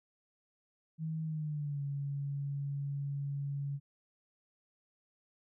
sine tone with pitch glide, 159.1 to 140.93 Hz, D#3 to C#3, +39 to +29 cents, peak -34 dBFS, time 0.98-3.8 s, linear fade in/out 50 ms, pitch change -210 cents, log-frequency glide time 1.24-1.82 s, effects none

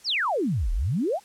sine exponential two-way sweep, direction down then up, 6060 to 35.78 to 883 Hz, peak -22 dBFS, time 0.04-1.2 s, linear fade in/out 50 ms, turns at 0.72 s, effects white hiss -54 dBFS RMS until 1.24 s + low-pass 10000 Hz 12 dB/octave

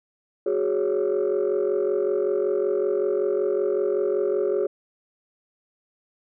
sine chord, F# suspended second, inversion none, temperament equal, 370 / 415.3 / 554.4 Hz, F#4 / G#4 / C#5, 0 / 0 / 0 cents, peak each -23 / -22 / -26 dBFS, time 0.46-4.67 s, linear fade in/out 5 ms, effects tanh soft clip ceiling -16 dBFS

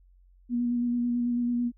sine tone with vibrato, 241 Hz, B3, 42 cents flat, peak -24 dBFS, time 0.49-1.72 s, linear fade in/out 50 ms, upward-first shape square, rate 9.1 Hz, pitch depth 14 cents each way, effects added 45 Hz sine -55 dBFS peak until 1.77 s

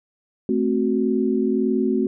sine chord, F# diminished, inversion first, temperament equal, 220 / 261.6 / 370 Hz, A3 / C4 / F#4, 0 / 0 / 0 cents, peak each -22 dBFS, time 0.49-2.07 s, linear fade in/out 2 ms, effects none

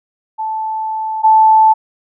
sine tone pair in turn, 876 / 876 Hz, A5 / A5, -8 / -8 cents, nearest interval unison, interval 0 cents, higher neither, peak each -17 / -5 dBFS, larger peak second, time 0.38-1.23 / 1.23-1.74 s, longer first, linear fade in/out 20 ms, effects none

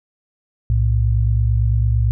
sine tone pair together, 62.6 / 111.54 Hz, B1 / A2, +24 / +24 cents, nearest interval minor seventh, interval 1000 cents, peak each -16 dBFS, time 0.7-2.11 s, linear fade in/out 0 ms, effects none

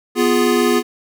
square chord, F diminished, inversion second, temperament equal, 246.9 / 349.2 / 415.3 Hz, Cb4 / F4 / Ab4, 0 / 0 / 0 cents, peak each -18 dBFS, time 0.15-0.83 s, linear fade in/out 50 ms, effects none

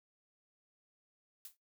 blue noise with exponential decay, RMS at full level -44 dBFS, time 1.45-1.57 s, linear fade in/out 2 ms, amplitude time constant 24 ms, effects noise-tail reverb RT60 0.2 s tail -24 dB re dry

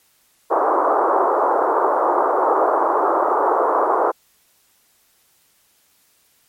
white band-pass noise, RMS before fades -17 dBFS, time 0.5-4.12 s, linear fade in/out 20 ms, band 340 to 1200 Hz, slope 48 dB/octave, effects white hiss -59 dBFS RMS until 6.48 s + MP3 64 kbps

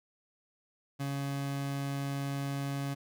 30% pulse tone, 139.4 Hz, C#3, 10 cents sharp, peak -30 dBFS, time 0.99-2.95 s, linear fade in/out 20 ms, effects none

